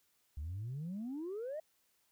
sine exponential sweep, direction up, 68.7 to 645 Hz, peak -37 dBFS, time 0.37-1.6 s, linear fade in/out 5 ms, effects tanh soft clip ceiling -36 dBFS + white hiss -75 dBFS RMS until 2.11 s

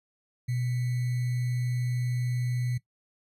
sine tone with sample-and-hold, 123.47 Hz, B2, in tune, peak -26 dBFS, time 0.48-2.78 s, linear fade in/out 10 ms, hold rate 2100 Hz, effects noise-tail reverb RT60 0.1 s tail -17 dB re dry + resampled to 32000 Hz

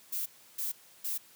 violet noise bursts, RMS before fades -34 dBFS, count 3, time 0.12-1.18 s, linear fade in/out 10 ms, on 140 ms, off 320 ms, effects white hiss -58 dBFS RMS until 1.35 s + high-pass 100 Hz 12 dB/octave

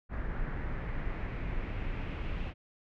brown noise with low-pass filter sweep, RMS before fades -35 dBFS, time 0.09-2.54 s, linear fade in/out 50 ms, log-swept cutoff 1700 to 2700 Hz, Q 2.6, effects none

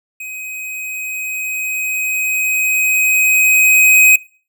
square tone with level ramp, 2521 Hz, D#7, 22 cents sharp, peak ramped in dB -26 to -5 dBFS, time 0.2-4.16 s, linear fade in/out 5 ms, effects noise-tail reverb RT60 0.4 s tail -22 dB re dry

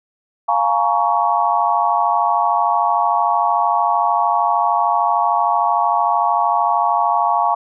sine chord, Bb minor seventh, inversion second, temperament just, 699.2 / 839.1 / 932.3 / 1118.8 Hz, F5 / Ab5 / Bb5 / Db6, +2 / +18 / 0 / +16 cents, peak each -19 dBFS, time 0.48-7.55 s, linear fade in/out 10 ms, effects none

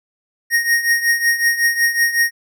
square tone with tremolo, 1864.7 Hz, A#6, in tune, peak -11 dBFS, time 0.5-2.31 s, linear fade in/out 50 ms, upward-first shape triangle, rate 5.4 Hz, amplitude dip 80%, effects none

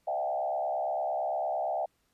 sine tone with frequency modulation, 698.5 Hz, F5, in tune, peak -28 dBFS, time 0.07-1.86 s, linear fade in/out 10 ms, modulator 68.8 Hz, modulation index 1.5, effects pink hiss -73 dBFS RMS until 2.13 s + resampled to 32000 Hz

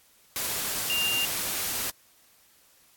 sine tone in noise, 2794 Hz, F7, in tune, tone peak -25 dBFS, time 0.9-1.25 s, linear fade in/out 0 ms, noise white, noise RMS -30 dBFS, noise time 0.36-1.9 s, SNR +2 dB, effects white hiss -60 dBFS RMS until 2.96 s + AAC 64 kbps

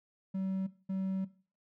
triangle tone bursts at uneven times, 190.7 Hz, G3, 47 cents flat, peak -30 dBFS, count 2, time 0.34-0.67 / 0.89-1.25 s, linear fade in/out 10 ms, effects noise-tail reverb RT60 0.4 s tail -17 dB re dry

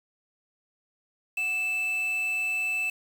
triangle tone with quantisation, 2637 Hz, E7, in tune, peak -24 dBFS, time 1.37-2.9 s, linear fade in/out 5 ms, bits 7, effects none

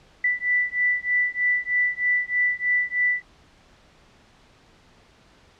sine beating tone pair, 1975.5 / 1978.7 Hz, B6 / B6, 0 / +3 cents, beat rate 3.2 Hz, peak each -23 dBFS, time 0.24-3.22 s, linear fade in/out 5 ms, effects pink hiss -55 dBFS RMS until 5.59 s + low-pass 5000 Hz 12 dB/octave

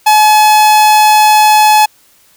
45% pulse tone, 853 Hz, G#5, 46 cents sharp, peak -4 dBFS, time 0.06-1.86 s, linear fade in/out 10 ms, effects white hiss -48 dBFS RMS until 2.36 s

